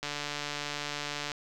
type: click train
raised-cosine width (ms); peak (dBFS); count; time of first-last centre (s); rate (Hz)
0.2; -17; 189; 0.03-1.318; 146
effects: none